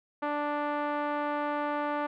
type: tone with low-pass filter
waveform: 5% pulse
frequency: 293.7 Hz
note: D4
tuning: in tune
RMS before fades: -31 dBFS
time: 0.22-2.07 s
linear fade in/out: 10 ms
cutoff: 1000 Hz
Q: 1.2
effects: none